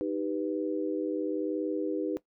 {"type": "chord", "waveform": "sine", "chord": "Eb augmented", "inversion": "none", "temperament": "equal", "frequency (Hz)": [311.1, 392, 493.9], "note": ["Eb4", "G4", "B4"], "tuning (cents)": [0, 0, 0], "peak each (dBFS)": [-31, -34, -34], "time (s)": [0.01, 2.17], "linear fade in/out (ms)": 0, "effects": ["noise-tail reverb RT60 0.1 s tail -17 dB re dry"]}